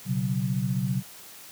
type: chord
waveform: sine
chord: B suspended second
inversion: none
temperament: equal with one note detuned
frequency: 123.47 / 138.59 / 187.25 Hz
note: B2 / C#3 / F#3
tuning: 0 / 0 / +21 cents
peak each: -28 dBFS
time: 0.05-1.03 s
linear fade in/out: 50 ms
effects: white hiss -46 dBFS RMS until 1.51 s + high-pass 80 Hz 12 dB/octave